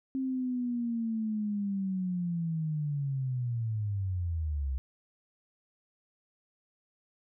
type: linear sweep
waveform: sine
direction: down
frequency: 266.7 to 63.8 Hz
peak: -29 dBFS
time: 0.15-4.78 s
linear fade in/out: 0 ms
effects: none